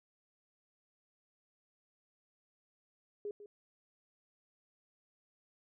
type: tone with echo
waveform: sine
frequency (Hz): 412.4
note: G#4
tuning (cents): -12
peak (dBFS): -37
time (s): 3.25-3.31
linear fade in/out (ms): 2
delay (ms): 150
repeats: 1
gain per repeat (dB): -12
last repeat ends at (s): 3.46
effects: none